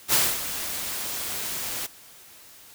white noise with ADSR envelope, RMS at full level -19 dBFS, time 0.08-1.87 s, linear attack 54 ms, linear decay 240 ms, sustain -12 dB, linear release 14 ms, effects white hiss -49 dBFS RMS until 2.74 s

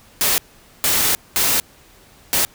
white noise bursts at uneven times, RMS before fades -17 dBFS, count 4, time 0.21-0.38 / 0.84-1.15 / 1.36-1.6 / 2.33-2.45 s, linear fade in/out 0 ms, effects pink hiss -49 dBFS RMS until 2.54 s

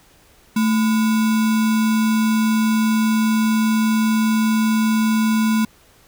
sine tone with sample-and-hold, 220 Hz, A3, in tune, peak -14 dBFS, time 0.56-5.65 s, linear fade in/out 5 ms, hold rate 1225 Hz, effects pink hiss -52 dBFS RMS until 6.07 s

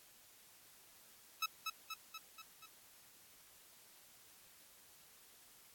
15% pulse tone with echo, 1300 Hz, E6, 24 cents flat, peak -28 dBFS, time 1.42-1.46 s, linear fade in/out 5 ms, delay 240 ms, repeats 5, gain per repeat -4 dB, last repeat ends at 2.66 s, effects white hiss -63 dBFS RMS until 5.74 s + AAC 64 kbps

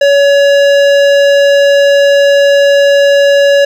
sine tone with hard clipping, 564 Hz, C#5, 30 cents sharp, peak -6 dBFS, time 0.01-3.65 s, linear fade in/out 5 ms, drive 15 dB, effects none

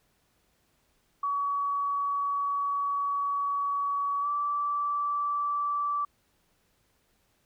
sine tone with pitch glide, 1132 to 1161.1 Hz, C#6 to D6, +36 to -20 cents, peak -26 dBFS, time 1.23-6.05 s, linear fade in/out 5 ms, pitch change +44 cents, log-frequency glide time 4.21-4.27 s, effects pink hiss -70 dBFS RMS until 7.45 s

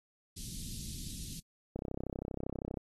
pink band-stop noise, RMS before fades -43 dBFS, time 0.36-1.4 s, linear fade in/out 10 ms, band 240 to 3800 Hz, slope 24 dB/octave
click train, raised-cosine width 2 ms, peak -24 dBFS, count 34, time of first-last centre 1.76-2.772 s, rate 32.6 Hz
effects AAC 32 kbps

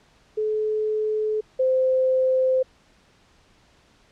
sine tone pair in turn, 430 / 518.5 Hz, A4 / C5, -40 / -16 cents, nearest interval minor third, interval 324 cents, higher second, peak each -21 / -17 dBFS, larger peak second, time 0.37-1.41 / 1.59-2.63 s, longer neither, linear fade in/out 10 ms, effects pink hiss -58 dBFS RMS until 4.11 s + low-pass 6000 Hz 12 dB/octave

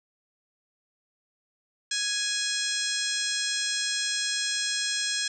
harmonic tone with a mistuned harmonic, 830.6 Hz, G#5, in tune, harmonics 2 / 3 / 4 / 5 / 6 / 7 / 8 / 9 / 10, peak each -33 / -38 / -33 / -34 / -33 / -38 / -37 / -36 / -38 dBFS, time 1.91-5.28 s, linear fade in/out 5 ms, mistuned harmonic 6, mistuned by +63 cents, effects none

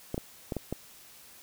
clicks, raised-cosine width 2 ms, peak -18 dBFS, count 5, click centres 0.144 / 0.179 / 0.522 / 0.567 / 0.726 s, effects white hiss -53 dBFS RMS until 1.42 s

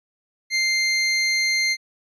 25% pulse tone, 2100 Hz, C7, 6 cents sharp, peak -15 dBFS, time 0.5-1.77 s, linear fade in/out 50 ms, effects resampled to 22050 Hz

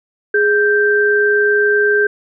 sine tone pair together, 415.3 / 1568 Hz, G#4 / G6, 0 / 0 cents, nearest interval octave + major seventh, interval 2300 cents, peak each -13 dBFS, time 0.34-2.07 s, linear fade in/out 5 ms, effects none

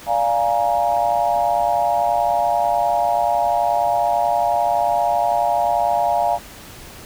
sine chord, Bb dominant seventh, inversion first, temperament equal with one note detuned, 587.3 / 698.5 / 830.6 / 939.9 Hz, D5 / F5 / Ab5 / Bb5, 0 / 0 / 0 / +14 cents, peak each -24 / -18 / -21 / -24 dBFS, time 0.06-6.39 s, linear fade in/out 50 ms, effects pink hiss -39 dBFS RMS until 7.05 s

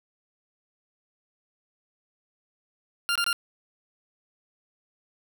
20% pulse tone bursts, 1396.9 Hz, F6, in tune, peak -18 dBFS, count 3, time 3.09-3.329 s, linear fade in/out 0 ms, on 65 ms, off 22 ms, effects none

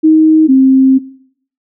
sine tone pair in turn, 314.6 / 264.5 Hz, D#4 / C4, +19 / +19 cents, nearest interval minor third, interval 300 cents, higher first, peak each -3 dBFS, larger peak neither, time 0.03-0.48 / 0.48-0.99 s, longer second, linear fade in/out 20 ms, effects noise-tail reverb RT60 0.6 s tail -18 dB re dry

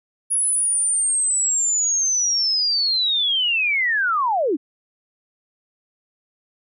sine linear sweep, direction down, 10480 to 252.9 Hz, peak -17 dBFS, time 0.3-4.57 s, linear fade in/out 20 ms, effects none

